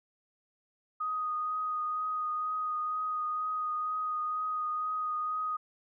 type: tone with vibrato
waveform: sine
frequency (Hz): 1244.5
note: D#6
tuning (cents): 0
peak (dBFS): -30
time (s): 1-5.57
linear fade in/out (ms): 10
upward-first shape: triangle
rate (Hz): 2.1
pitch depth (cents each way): 17
effects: none